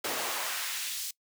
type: noise with high-pass filter sweep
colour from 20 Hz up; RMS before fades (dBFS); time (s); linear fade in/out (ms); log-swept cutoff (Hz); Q
pink; -34; 0.04-1.11; 5; 340 to 5200; 0.87
effects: noise-tail reverb RT60 0.1 s tail -22 dB re dry